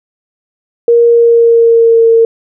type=tone with pitch glide; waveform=sine; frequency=470 to 456.4 Hz; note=A#4 to A#4; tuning=+14 to -37 cents; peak=-3 dBFS; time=0.88-2.25 s; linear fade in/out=2 ms; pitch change=-51 cents; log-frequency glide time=1.06-2.07 s; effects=none